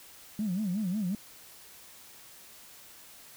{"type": "tone with vibrato", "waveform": "sine", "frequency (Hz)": 196.6, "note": "G3", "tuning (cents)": 5, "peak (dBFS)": -27, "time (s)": [0.39, 1.15], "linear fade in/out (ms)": 2, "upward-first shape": "sine", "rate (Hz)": 5.5, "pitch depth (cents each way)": 200, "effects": ["tanh soft clip ceiling -24 dBFS", "white hiss -52 dBFS RMS until 3.36 s"]}